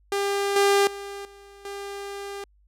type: tone with level steps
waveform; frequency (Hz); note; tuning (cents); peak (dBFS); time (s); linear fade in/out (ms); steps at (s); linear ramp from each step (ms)
sawtooth; 399.8; G4; +34; -19 / -13 / -30 / -42 / -29; 0.12-2.44; 2; 0.56 / 0.87 / 1.25 / 1.65; 2
effects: added 50 Hz sine -57 dBFS peak until 2.67 s + low-pass 12000 Hz 12 dB/octave